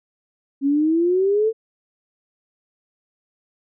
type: exponential sweep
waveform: sine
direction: up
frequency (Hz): 271.6 to 453.4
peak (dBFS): -15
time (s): 0.61-1.53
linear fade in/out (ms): 50
effects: none